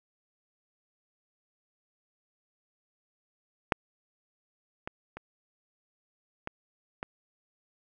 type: clicks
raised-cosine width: 0.5 ms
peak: -7 / -20 / -25 / -19 / -19 dBFS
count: 5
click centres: 3.722 / 4.875 / 5.17 / 6.474 / 7.029 s
effects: none